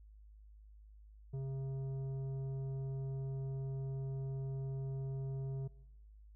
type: tone with tanh clipping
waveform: sine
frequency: 134.7 Hz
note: C#3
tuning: 49 cents flat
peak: -39 dBFS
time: 1.33-5.68 s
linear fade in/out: 10 ms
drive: 9 dB
effects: noise-tail reverb RT60 1.0 s tail -22 dB re dry + added 52 Hz sine -55 dBFS peak until 6.35 s